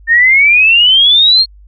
sine exponential sweep, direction up, 1802 to 4311 Hz, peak -4 dBFS, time 0.07-1.46 s, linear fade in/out 50 ms, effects added 50 Hz sine -36 dBFS peak until 1.67 s

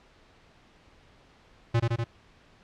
square tone with echo, 116.54 Hz, A#2, in tune, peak -21 dBFS, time 1.74-1.8 s, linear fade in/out 10 ms, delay 81 ms, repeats 3, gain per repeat -2 dB, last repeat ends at 2.043 s, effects pink hiss -58 dBFS RMS until 2.63 s + low-pass 4000 Hz 12 dB/octave

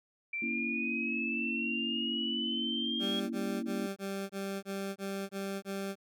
sine exponential sweep, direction up, 2338 to 3300 Hz, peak -33 dBFS, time 0.33-3.2 s, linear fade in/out 5 ms
sine chord, A# diminished, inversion none, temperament equal, 233.1 / 277.2 / 329.6 Hz, A#3 / C#4 / E4, 0 / 0 / 0 cents, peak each -36 / -41 / -40 dBFS, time 0.42-3.87 s, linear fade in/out 5 ms
20% pulse tone bursts, 196 Hz, G3, in tune, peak -30 dBFS, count 9, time 2.99-5.956 s, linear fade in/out 50 ms, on 310 ms, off 22 ms
effects none

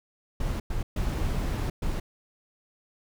brown noise bursts at uneven times, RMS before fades -28 dBFS, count 4, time 0.4-0.6 / 0.7-0.83 / 0.96-1.7 / 1.82-2 s, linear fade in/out 5 ms, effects none

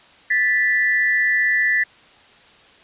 sine tone pair together, 1758 / 1973.3 Hz, A6 / B6, -2 / -2 cents, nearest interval major second, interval 200 cents, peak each -18 dBFS, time 0.3-1.84 s, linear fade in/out 10 ms, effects white hiss -49 dBFS RMS until 2.83 s + resampled to 8000 Hz

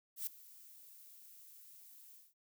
violet noise with ADSR envelope, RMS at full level -38 dBFS, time 0.16-2.34 s, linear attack 110 ms, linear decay 3 ms, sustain -20 dB, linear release 190 ms, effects noise-tail reverb RT60 0.1 s tail -23 dB re dry

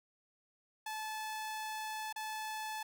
sawtooth tone with dropouts, 867 Hz, A5, 26 cents flat, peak -35 dBFS, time 0.86-2.83 s, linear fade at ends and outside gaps 5 ms, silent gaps 2.127-2.16 s, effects none

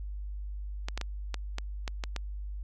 clicks, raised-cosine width 0.2 ms, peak -17 dBFS, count 8, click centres 0.885 / 0.976 / 1.013 / 1.343 / 1.584 / 1.878 / 2.038 / 2.163 s, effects added 50 Hz sine -35 dBFS peak until 2.63 s

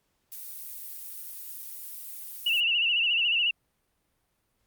violet noise, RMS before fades -40 dBFS, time 0.32-2.6 s, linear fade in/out 0 ms
sine tone with vibrato, 2794 Hz, F7, in tune, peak -22 dBFS, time 2.46-3.51 s, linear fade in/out 5 ms, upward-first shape sine, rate 14 Hz, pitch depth 88 cents each way
effects pink hiss -74 dBFS RMS until 4.66 s + Opus 48 kbps

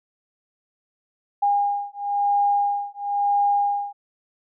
sine beating tone pair, 811 / 811.99 Hz, G#5 / G#5, -41 / -39 cents, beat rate 0.99 Hz, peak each -22 dBFS, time 1.42-3.93 s, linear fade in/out 10 ms, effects none

